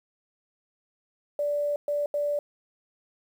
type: tone bursts at uneven times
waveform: sine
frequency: 583 Hz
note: D5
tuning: 13 cents flat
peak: -24 dBFS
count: 3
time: 1.39-1.76 / 1.88-2.06 / 2.14-2.39 s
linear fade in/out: 2 ms
effects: 9-bit